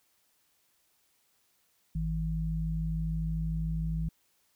sine tone pair together, 53.59 / 160.6 Hz, A1 / E3, -45 / -45 cents, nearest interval octave + perfect fifth, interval 1900 cents, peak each -32 / -31 dBFS, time 1.95-4.09 s, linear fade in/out 5 ms, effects white hiss -71 dBFS RMS until 4.55 s

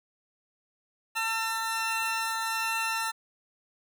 20% pulse tone pair together, 899.1 / 1348 Hz, A5 / E6, +37 / +38 cents, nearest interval perfect fifth, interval 701 cents, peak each -26 dBFS, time 1.15-3.12 s, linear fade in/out 20 ms, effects none

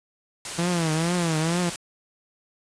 white noise, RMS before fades -32 dBFS, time 0.45-1.76 s, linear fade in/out 2 ms
sawtooth tone with vibrato, 166.7 Hz, E3, 20 cents sharp, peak -18 dBFS, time 0.58-1.7 s, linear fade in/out 10 ms, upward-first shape triangle, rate 2.2 Hz, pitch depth 140 cents each way
effects resampled to 22050 Hz

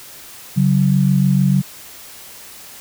sine tone pair together, 140.7 / 187.37 Hz, C#3 / F#3, +26 / +22 cents, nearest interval perfect fourth, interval 496 cents, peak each -14 dBFS, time 0.56-1.62 s, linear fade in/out 20 ms, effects white hiss -38 dBFS RMS until 2.8 s

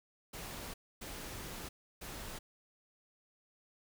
pink noise bursts at uneven times, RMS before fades -45 dBFS, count 3, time 0.33-0.74 / 1.01-1.69 / 2.01-2.39 s, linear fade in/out 10 ms, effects none

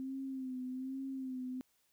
sine tone with vibrato, 261.2 Hz, C4, 3 cents flat, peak -38 dBFS, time 0-1.61 s, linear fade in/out 0 ms, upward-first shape sine, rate 1.2 Hz, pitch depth 50 cents each way, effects white hiss -75 dBFS RMS until 1.92 s

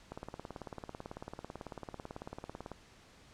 click train, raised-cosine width 1 ms, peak -28 dBFS, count 48, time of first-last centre 0.12-2.717 s, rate 18.1 Hz, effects pink hiss -60 dBFS RMS until 3.33 s + low-pass 7000 Hz 12 dB/octave

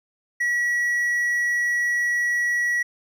triangle tone, 1929 Hz, B6, 41 cents flat, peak -18 dBFS, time 0.4-2.83 s, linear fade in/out 10 ms, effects none

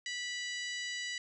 harmonic tone with a mistuned harmonic, 982 Hz, B5, 10 cents flat, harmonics 2 / 3 / 4 / 5 / 6 / 7 / 8, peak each -39 / -43 / -45 / -47 / -49 / -50 / -51 dBFS, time 0.06-1.18 s, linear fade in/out 2 ms, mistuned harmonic 5, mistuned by -39 cents, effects none

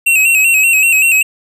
square tone with vibrato, 2637 Hz, E7, in tune, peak -8 dBFS, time 0.06-1.23 s, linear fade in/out 10 ms, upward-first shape square, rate 5.2 Hz, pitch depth 57 cents each way, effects none

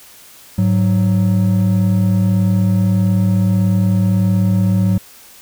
triangle tone pair together, 104.4 / 186.02 Hz, G#2 / F#3, +10 / +10 cents, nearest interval minor seventh, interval 1000 cents, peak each -12 dBFS, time 0.58-4.98 s, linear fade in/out 5 ms, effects white hiss -42 dBFS RMS until 5.41 s

